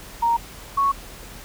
sine tone pair in turn, 932.3 / 1108.7 Hz, A#5 / C#6, 0 / 0 cents, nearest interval minor third, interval 300 cents, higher second, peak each -16 dBFS, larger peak neither, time 0.22-0.37 / 0.77-0.92 s, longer neither, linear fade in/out 10 ms, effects added 42 Hz sine -44 dBFS peak until 1.44 s + pink hiss -41 dBFS RMS until 1.44 s

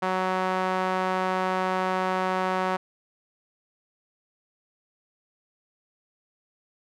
sawtooth tone with band-pass filter, 186.1 Hz, F#3, 10 cents sharp, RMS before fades -26 dBFS, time 0.02-2.77 s, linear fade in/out 10 ms, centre 1000 Hz, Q 1.2, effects none

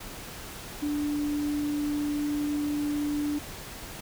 sine tone in noise, 293.7 Hz, D4, in tune, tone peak -26 dBFS, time 0.82-3.39 s, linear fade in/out 10 ms, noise pink, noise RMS -41 dBFS, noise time 0-4.01 s, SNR +12 dB, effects none

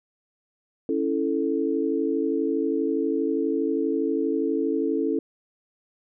sine chord, A major, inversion first, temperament equal, 277.2 / 329.6 / 440 Hz, C#4 / E4 / A4, 0 / 0 / 0 cents, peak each -26 dBFS, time 0.89-5.19 s, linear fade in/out 2 ms, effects none

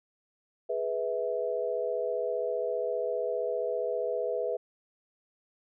sine tone cluster, 417.9 / 493 / 652 Hz, G#4 / B4 / E5, +11 / -3 / -19 cents, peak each -34 / -31 / -33 dBFS, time 0.69-4.57 s, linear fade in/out 10 ms, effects none

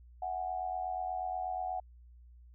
sine tone with amplitude modulation, 740 Hz, F#5, in tune, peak -30 dBFS, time 0.22-1.8 s, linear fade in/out 5 ms, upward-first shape sine, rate 88.3 Hz, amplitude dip 75%, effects added 60 Hz sine -53 dBFS peak until 2.54 s

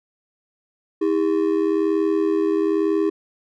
triangle ring-modulated tone, 361.3 Hz, F#4, 41 cents flat, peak -12 dBFS, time 1.01-3.1 s, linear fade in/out 10 ms, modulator 40.5 Hz, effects none

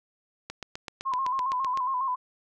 click train, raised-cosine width 0.2 ms, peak -18 dBFS, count 11, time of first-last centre 0.5-1.774 s, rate 7.85 Hz
sine tone with vibrato, 1036 Hz, C6, 17 cents flat, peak -25 dBFS, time 1.05-2.16 s, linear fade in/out 20 ms, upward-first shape square, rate 7.3 Hz, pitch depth 59 cents each way
effects none

